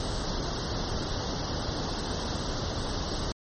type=noise with comb filter; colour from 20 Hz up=pink; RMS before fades=-31 dBFS; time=0-3.32 s; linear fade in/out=2 ms; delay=0.21 ms; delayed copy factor=+0.85; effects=MP3 32 kbps